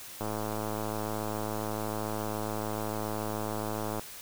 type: click train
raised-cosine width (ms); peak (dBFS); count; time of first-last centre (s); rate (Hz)
1; -20; 406; 0.21-3.995; 107
effects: white hiss -45 dBFS RMS until 4.21 s